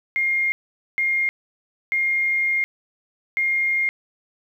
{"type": "tone bursts at uneven times", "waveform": "sine", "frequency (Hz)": 2126, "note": "C7", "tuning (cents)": 27, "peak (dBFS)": -18, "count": 4, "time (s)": [[0.16, 0.52], [0.98, 1.29], [1.92, 2.64], [3.37, 3.89]], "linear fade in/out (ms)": 0, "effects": ["9-bit"]}